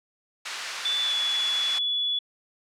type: high-pass noise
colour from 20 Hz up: pink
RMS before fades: -32 dBFS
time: 0.45-1.79 s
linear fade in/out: 10 ms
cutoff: 1400 Hz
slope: 12 dB/octave
type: tone with pitch glide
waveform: sine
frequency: 3486 to 3418 Hz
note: A7 to G#7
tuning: -17 to +49 cents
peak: -23 dBFS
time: 0.85-2.19 s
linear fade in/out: 5 ms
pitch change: -34 cents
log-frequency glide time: 1.01-1.16 s
effects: low-pass 6000 Hz 12 dB/octave